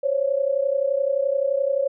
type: tone pair together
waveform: sine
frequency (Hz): 531 / 562.6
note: C5 / C#5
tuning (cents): +25 / +26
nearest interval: minor second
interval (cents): 101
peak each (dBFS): -23 / -21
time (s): 0.03-1.88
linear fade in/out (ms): 10
effects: none